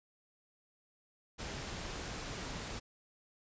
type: noise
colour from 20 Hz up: pink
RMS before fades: -42 dBFS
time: 1.38-2.8 s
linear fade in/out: 20 ms
effects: resampled to 16000 Hz